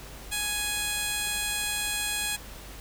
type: tone with band-pass filter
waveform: 15% pulse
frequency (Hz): 833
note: G#5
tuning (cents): +5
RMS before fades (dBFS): -30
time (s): 0.31-2.37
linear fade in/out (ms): 20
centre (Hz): 8400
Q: 0.64
effects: added 50 Hz sine -45 dBFS peak until 2.8 s + pink hiss -45 dBFS RMS until 2.8 s